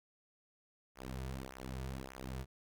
sawtooth tone with flanger, 65.41 Hz, C2, in tune, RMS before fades -44 dBFS, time 0.95-2.46 s, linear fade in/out 50 ms, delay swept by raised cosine 0.22 to 3.82 ms, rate 1.7 Hz, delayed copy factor -0.9, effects none

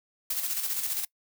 blue noise with tremolo, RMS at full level -29 dBFS, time 0.3-1.05 s, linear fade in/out 5 ms, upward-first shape square, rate 15 Hz, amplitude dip 45%, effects noise-tail reverb RT60 0.1 s tail -24 dB re dry

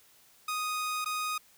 sawtooth tone with dropouts, 1244.5 Hz, D#6, in tune, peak -27 dBFS, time 0.48-1.38 s, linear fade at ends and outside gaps 5 ms, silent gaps 1.046-1.058 s, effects white hiss -61 dBFS RMS until 1.57 s

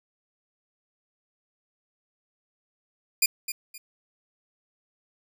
10% pulse tone with echo, 2422 Hz, D#7, 47 cents flat, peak -9 dBFS, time 3.22-3.26 s, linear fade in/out 5 ms, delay 260 ms, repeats 2, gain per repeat -11 dB, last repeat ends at 3.78 s, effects none

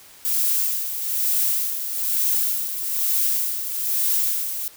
violet noise with tremolo, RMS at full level -20 dBFS, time 0.25-4.68 s, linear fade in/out 0 ms, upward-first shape sine, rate 1.1 Hz, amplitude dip 60%, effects white hiss -47 dBFS RMS until 4.76 s

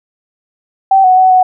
sine tone with pitch steps, 773 / 741 / 749 / 741 Hz, G5 / F#5 / F#5 / F#5, -24 / +2 / +21 / +2 cents, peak -4 dBFS, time 0.91-1.43 s, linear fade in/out 5 ms, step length 130 ms, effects none

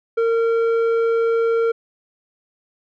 square tone with low-pass filter, 458.4 Hz, A#4, 29 cents flat, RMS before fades -18 dBFS, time 0.17-1.72 s, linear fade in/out 10 ms, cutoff 1200 Hz, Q 0.94, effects none

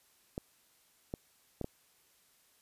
clicks, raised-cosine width 2 ms, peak -23 dBFS, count 4, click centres 0.379 / 1.139 / 1.613 / 1.644 s, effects white hiss -68 dBFS RMS until 2.61 s + resampled to 32000 Hz

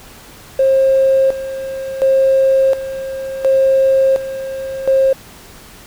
triangle tone with tremolo, 534 Hz, C5, 35 cents sharp, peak -5 dBFS, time 0.59-5.13 s, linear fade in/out 5 ms, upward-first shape square, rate 0.7 Hz, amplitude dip 80%, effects tanh soft clip ceiling -6 dBFS + pink hiss -39 dBFS RMS until 5.86 s

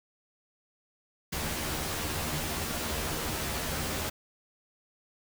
pink noise with comb filter, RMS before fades -33 dBFS, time 1.32-4.1 s, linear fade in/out 10 ms, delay 13 ms, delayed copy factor +0.8, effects none

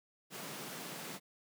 pink high-pass noise, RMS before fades -45 dBFS, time 0.3-1.2 s, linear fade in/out 50 ms, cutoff 140 Hz, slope 48 dB/octave, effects none

